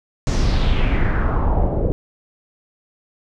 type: noise with low-pass filter sweep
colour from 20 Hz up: brown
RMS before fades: -17 dBFS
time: 0.27-1.92 s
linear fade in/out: 0 ms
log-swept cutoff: 6900 to 460 Hz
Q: 3
effects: none